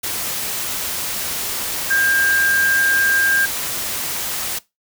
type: tone in noise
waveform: sine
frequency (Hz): 1600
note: G6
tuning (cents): +35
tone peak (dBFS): -14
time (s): 1.9-3.46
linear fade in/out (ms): 10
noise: white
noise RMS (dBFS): -24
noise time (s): 0.03-4.59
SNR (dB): +7
effects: noise-tail reverb RT60 0.2 s tail -20 dB re dry